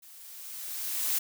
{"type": "noise with level ramp", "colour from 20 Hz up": "blue", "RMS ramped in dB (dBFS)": [-52, -27], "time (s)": [0.02, 1.19], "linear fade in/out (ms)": 10, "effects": []}